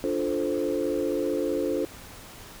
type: chord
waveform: sine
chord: D minor seventh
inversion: none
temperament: equal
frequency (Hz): 293.7 / 349.2 / 440 / 523.3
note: D4 / F4 / A4 / C5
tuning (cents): 0 / 0 / 0 / 0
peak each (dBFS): -29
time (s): 0.04-1.85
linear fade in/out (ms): 0
effects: tanh soft clip ceiling -16 dBFS + pink hiss -45 dBFS RMS until 2.6 s